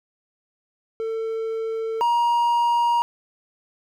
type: tone pair in turn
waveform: triangle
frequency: 447.7 / 946.7 Hz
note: A4 / A#5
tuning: +30 / +26 cents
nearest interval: octave + minor second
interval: 1296 cents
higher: second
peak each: -22 / -15 dBFS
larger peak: second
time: 1-2.01 / 2.01-3.02 s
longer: neither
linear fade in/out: 0 ms
effects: none